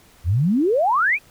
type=exponential sweep; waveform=sine; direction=up; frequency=76 to 2591 Hz; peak=-15 dBFS; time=0.24-1.19 s; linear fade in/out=50 ms; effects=pink hiss -52 dBFS RMS until 1.3 s